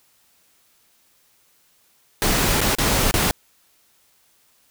pink noise with dropouts, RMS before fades -19 dBFS, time 2.22-3.31 s, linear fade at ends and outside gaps 0 ms, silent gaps 2.606-2.614 / 2.751-2.785 / 3.111-3.14 s, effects white hiss -60 dBFS RMS until 4.7 s

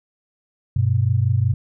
sine tone pair together, 98 / 123.47 Hz, G2 / B2, 0 / 0 cents, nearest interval major third, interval 400 cents, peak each -18 dBFS, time 0.76-1.54 s, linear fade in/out 5 ms, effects none

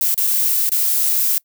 violet noise with dropouts, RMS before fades -17 dBFS, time 0.01-1.38 s, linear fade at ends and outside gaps 1 ms, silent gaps 0.143-0.177 / 0.269-0.272 / 0.692-0.718 s, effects noise-tail reverb RT60 0.1 s tail -24 dB re dry

